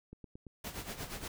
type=click train; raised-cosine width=3 ms; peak=-35 dBFS; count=4; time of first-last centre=0.13-0.467 s; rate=8.89 Hz
type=noise with tremolo; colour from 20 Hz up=pink; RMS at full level=-40 dBFS; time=0.64-1.28 s; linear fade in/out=5 ms; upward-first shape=sine; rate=8.5 Hz; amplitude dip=70%
effects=none